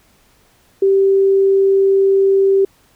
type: tone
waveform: sine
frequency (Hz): 389.8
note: G4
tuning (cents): -10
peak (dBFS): -9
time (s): 0.82-2.65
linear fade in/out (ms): 5
effects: pink hiss -54 dBFS RMS until 2.95 s